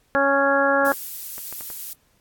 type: harmonic tone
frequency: 277.2 Hz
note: C#4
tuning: in tune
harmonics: 1 / 2 / 3 / 4 / 5 / 6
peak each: -26 / -20 / -25 / -26 / -23 / -23 dBFS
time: 0.15-0.92 s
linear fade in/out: 0 ms
type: noise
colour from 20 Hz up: violet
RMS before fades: -32 dBFS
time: 0.85-1.93 s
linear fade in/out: 0 ms
type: clicks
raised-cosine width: 0.5 ms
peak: -25 dBFS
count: 4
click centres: 1.381 / 1.526 / 1.609 / 1.702 s
effects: pink hiss -63 dBFS RMS until 2.2 s + AAC 64 kbps